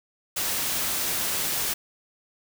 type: noise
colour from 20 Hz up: white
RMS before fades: -27 dBFS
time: 0.36-1.74 s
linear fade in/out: 10 ms
effects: none